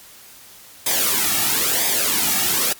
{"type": "noise with flanger", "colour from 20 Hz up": "white", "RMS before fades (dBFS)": -19, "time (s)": [0.86, 2.73], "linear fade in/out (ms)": 5, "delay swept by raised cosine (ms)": [0.7, 2], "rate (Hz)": 1, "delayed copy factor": -0.7, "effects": ["white hiss -44 dBFS RMS until 2.79 s", "MP3 96 kbps"]}